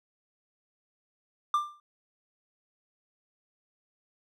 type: tone with exponential decay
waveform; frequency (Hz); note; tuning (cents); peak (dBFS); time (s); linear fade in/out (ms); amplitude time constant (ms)
triangle; 1188; D6; +20; -18; 1.54-1.8; 2; 55
effects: none